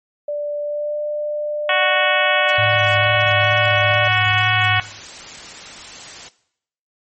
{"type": "tone with pitch glide", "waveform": "sine", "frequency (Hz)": [587.3, 595.8], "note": ["D5", "D5"], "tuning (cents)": [0, 25], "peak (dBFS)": -20, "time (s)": [0.28, 4.08], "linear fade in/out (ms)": 5, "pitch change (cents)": 25, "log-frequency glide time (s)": [0.62, 0.98]}
{"type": "harmonic tone", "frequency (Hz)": 370, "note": "F#4", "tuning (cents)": 0, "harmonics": [2, 3, 4, 5, 6, 7, 8, 9], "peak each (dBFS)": [-22, -22, -22, -21, -23, -23, -25, -26], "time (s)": [1.69, 4.8], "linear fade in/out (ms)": 2}
{"type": "noise", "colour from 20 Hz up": "white", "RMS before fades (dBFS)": -35, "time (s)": [2.48, 6.29], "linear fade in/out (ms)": 10}
{"type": "tone with vibrato", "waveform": "sine", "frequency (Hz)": 107.1, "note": "A2", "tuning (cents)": -46, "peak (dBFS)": -21, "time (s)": [2.58, 4.8], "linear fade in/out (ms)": 5, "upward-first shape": "sine", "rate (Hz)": 2.2, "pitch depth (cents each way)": 30}
{"effects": ["noise-tail reverb RT60 0.7 s tail -18 dB re dry", "MP3 32 kbps"]}